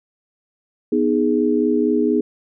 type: chord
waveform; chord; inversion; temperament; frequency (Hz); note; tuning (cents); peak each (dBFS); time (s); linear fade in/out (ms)
sine; G# minor; first; equal; 246.9 / 311.1 / 415.3; B3 / D#4 / G#4; 0 / 0 / 0; -19; 0.92-2.21; 5
effects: none